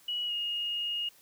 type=tone with pitch glide; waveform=sine; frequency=2925 to 2858 Hz; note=F#7 to F7; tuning=-21 to +39 cents; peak=-30 dBFS; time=0.08-1.09 s; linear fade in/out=5 ms; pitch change=-40 cents; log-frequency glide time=0.26-0.32 s; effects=white hiss -60 dBFS RMS until 1.21 s + high-pass 60 Hz 12 dB/octave